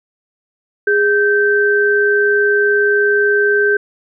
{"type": "tone pair together", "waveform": "sine", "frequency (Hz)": [411.8, 1554.7], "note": ["G#4", "G6"], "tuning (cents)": [-15, -15], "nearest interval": "octave + major seventh", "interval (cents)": 2300, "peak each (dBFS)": -13, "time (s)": [0.87, 3.77], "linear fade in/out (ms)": 5, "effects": []}